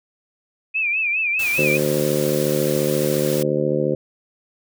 sine tone with vibrato, 2489 Hz, D#7, in tune, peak -18 dBFS, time 0.74-1.78 s, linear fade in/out 20 ms, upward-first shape sine, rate 4.9 Hz, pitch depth 110 cents each way
white noise, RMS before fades -30 dBFS, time 1.39-3.43 s, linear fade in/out 5 ms
harmonic tone, 74.3 Hz, D2, 21 cents sharp, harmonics 2 / 3 / 4 / 5 / 6 / 7 / 8, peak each -25 / -27 / -27 / -23 / -28 / -22 / -32 dBFS, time 1.58-3.95 s, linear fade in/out 5 ms
effects none

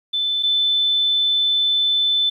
sine tone pair in turn, 3520 / 3520 Hz, A7 / A7, 0 / 0 cents, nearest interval unison, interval 0 cents, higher neither, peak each -18 / -15 dBFS, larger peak second, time 0.13-0.43 / 0.43-2.3 s, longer second, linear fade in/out 10 ms, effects 9-bit

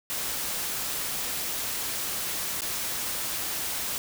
white noise with dropouts, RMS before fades -31 dBFS, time 0.1-3.98 s, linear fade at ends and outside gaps 0 ms, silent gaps 2.607-2.619 s, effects none

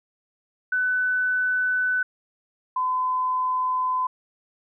sine tone pair in turn, 1500 / 1016.9 Hz, F#6 / C6, +23 / -50 cents, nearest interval perfect fifth, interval 673 cents, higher first, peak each -20 / -21 dBFS, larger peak first, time 0.72-2.03 / 2.76-4.07 s, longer neither, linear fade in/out 5 ms, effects none

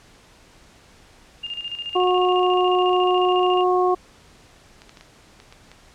sine tone with tremolo, 2814 Hz, F7, 12 cents sharp, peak -26 dBFS, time 1.43-3.64 s, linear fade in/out 10 ms, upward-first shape square, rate 14 Hz, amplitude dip 65%
harmonic tone, 363.9 Hz, F#4, 29 cents flat, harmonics 1 / 2 / 3, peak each -18 / -21 / -23 dBFS, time 1.95-3.95 s, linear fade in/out 10 ms
clicks, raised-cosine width 0.2 ms, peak -26 dBFS, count 7, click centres 4.819 / 4.894 / 4.972 / 5.01 / 5.401 / 5.525 / 5.716 s
effects pink hiss -51 dBFS RMS until 5.94 s + low-pass 8000 Hz 12 dB/octave

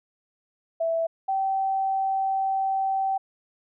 sine tone pair in turn, 659.3 / 772.9 Hz, E5 / G5, 0 / -25 cents, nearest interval minor third, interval 275 cents, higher second, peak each -22 dBFS, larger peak neither, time 0.8-1.07 / 1.28-3.18 s, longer second, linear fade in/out 10 ms, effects none

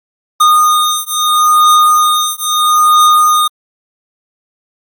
square beating tone pair, 1228 / 1228.76 Hz, D#6 / D#6, -23 / -22 cents, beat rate 0.76 Hz, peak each -11 dBFS, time 0.4-3.48 s, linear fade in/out 10 ms, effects Opus 48 kbps

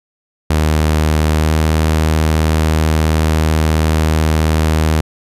sawtooth tone with pitch glide, 77.4 to 78.53 Hz, D#2 to D#2, -9 to +17 cents, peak -7 dBFS, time 0.5-5.01 s, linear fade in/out 5 ms, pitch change +26 cents, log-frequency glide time 1.35-1.55 s, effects resampled to 32000 Hz

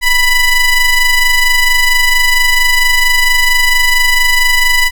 40% pulse ring-modulated tone, 987.8 Hz, B5, in tune, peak -3 dBFS, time 0.01-4.91 s, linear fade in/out 50 ms, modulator 1000 Hz, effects none

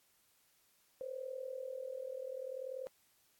sine tone with amplitude modulation, 520 Hz, C5, 11 cents flat, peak -37 dBFS, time 1.01-2.87 s, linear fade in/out 0 ms, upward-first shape sine, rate 40.5 Hz, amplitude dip 80%, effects white hiss -72 dBFS RMS until 3.39 s + AAC 64 kbps

